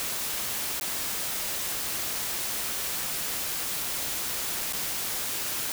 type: noise with dropouts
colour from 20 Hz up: white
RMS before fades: -31 dBFS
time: 0-5.72 s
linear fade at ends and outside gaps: 0 ms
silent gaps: 0.798-0.811 / 4.725-4.733 s
effects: none